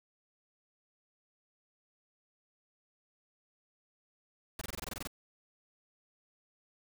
pink noise bursts, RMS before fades -40 dBFS, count 11, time 4.59-5.073 s, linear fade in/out 2 ms, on 23 ms, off 23 ms, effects none

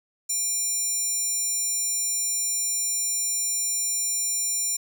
square tone with high-pass filter, 800 Hz, G5, 35 cents sharp, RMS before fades -26 dBFS, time 0.29-4.77 s, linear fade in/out 10 ms, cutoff 7200 Hz, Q 4.1, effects none

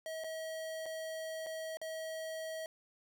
square tone with dropouts, 640 Hz, D#5, 49 cents sharp, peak -40 dBFS, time 0.06-2.66 s, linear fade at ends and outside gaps 1 ms, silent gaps 0.238-0.243 / 0.858-0.862 / 1.463-1.467 / 1.771-1.815 s, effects none

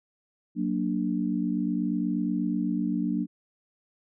sine chord, Gb augmented, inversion none, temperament equal, 185 / 233.1 / 293.7 Hz, Gb3 / Bb3 / D4, 0 / 0 / 0 cents, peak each -29 dBFS, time 0.55-3.27 s, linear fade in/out 50 ms, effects none

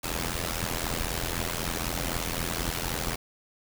pink noise with amplitude modulation, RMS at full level -27 dBFS, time 0.03-3.16 s, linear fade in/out 10 ms, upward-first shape sine, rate 83.9 Hz, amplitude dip 90%, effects none

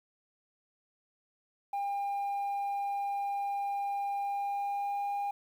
sine tone with pitch glide, 802 to 808 Hz, G5 to G#5, +39 to -48 cents, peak -28 dBFS, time 1.73-5.31 s, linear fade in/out 5 ms, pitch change +13 cents, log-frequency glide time 4.21-5.14 s, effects tanh soft clip ceiling -30 dBFS + 10-bit

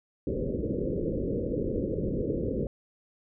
white low-pass noise, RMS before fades -30 dBFS, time 0.27-2.67 s, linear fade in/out 2 ms, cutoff 540 Hz, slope 96 dB/octave, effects none

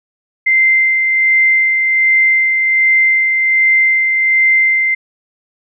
sine tone with tremolo, 2083 Hz, C7, 8 cents flat, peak -7 dBFS, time 0.46-4.95 s, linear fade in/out 10 ms, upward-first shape sine, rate 1.3 Hz, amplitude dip 35%, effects none

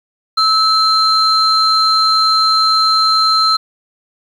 sine tone pair together, 1301 / 4130 Hz, E6 / C8, -23 / -23 cents, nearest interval octave + minor sixth, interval 2000 cents, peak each -11 dBFS, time 0.37-3.57 s, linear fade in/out 10 ms, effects tanh soft clip ceiling -4 dBFS + 7-bit

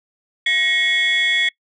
sine tone cluster, 1892 / 2187 / 3376 Hz, A#6 / C#7 / G#7, +25 / -24 / +28 cents, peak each -18 dBFS, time 0.46-1.49 s, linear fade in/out 5 ms, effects noise-tail reverb RT60 0.1 s tail -23 dB re dry + tanh soft clip ceiling -10 dBFS

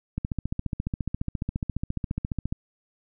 click train, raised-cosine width 5 ms, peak -15 dBFS, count 35, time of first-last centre 0.18-2.525 s, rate 14.5 Hz, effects none

